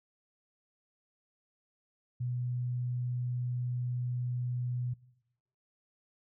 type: tone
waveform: sine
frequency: 123.47 Hz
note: B2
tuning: in tune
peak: -31 dBFS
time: 2.2-4.94 s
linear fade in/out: 10 ms
effects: noise-tail reverb RT60 0.9 s tail -22 dB re dry